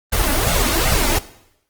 pink noise with flanger, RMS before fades -17 dBFS, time 0.12-1.19 s, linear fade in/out 10 ms, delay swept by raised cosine 1.4 to 3.5 ms, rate 2.6 Hz, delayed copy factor +1, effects noise-tail reverb RT60 0.8 s tail -17 dB re dry + Opus 24 kbps

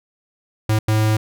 square tone bursts at uneven times, 108.5 Hz, A2, 24 cents flat, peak -15 dBFS, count 2, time 0.69-0.79 / 0.88-1.17 s, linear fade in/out 5 ms, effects none

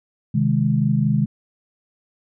sine chord, Ab major, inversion first, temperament equal, 130.81 / 155.56 / 207.7 Hz, C3 / Eb3 / Ab3, 0 / 0 / 0 cents, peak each -20 dBFS, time 0.34-1.26 s, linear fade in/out 10 ms, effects none

